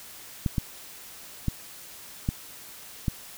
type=clicks; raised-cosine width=5 ms; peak=-12 dBFS; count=5; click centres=0.462 / 0.582 / 1.483 / 2.289 / 3.082 s; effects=white hiss -45 dBFS RMS until 3.37 s